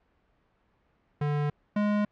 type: tone pair in turn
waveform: square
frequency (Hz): 146.9 / 207.7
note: D3 / G#3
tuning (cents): +1 / 0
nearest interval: tritone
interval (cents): 599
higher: second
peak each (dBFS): -26 / -24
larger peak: second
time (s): 1.21-1.5 / 1.76-2.05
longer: neither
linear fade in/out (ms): 5
effects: pink hiss -69 dBFS RMS until 2.11 s + low-pass 2000 Hz 12 dB/octave